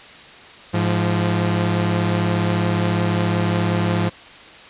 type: tone pair together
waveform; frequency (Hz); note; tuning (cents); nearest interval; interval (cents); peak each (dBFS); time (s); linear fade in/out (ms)
sawtooth; 105.17 / 173.4; G#2 / F3; +22 / -12; major sixth; 866; -16; 0.73-4.1; 20
effects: white hiss -41 dBFS RMS until 4.69 s + resampled to 8000 Hz